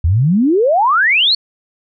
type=exponential sweep; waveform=sine; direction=up; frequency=75.5 to 4481 Hz; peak=-9 dBFS; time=0.04-1.35 s; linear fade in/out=5 ms; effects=none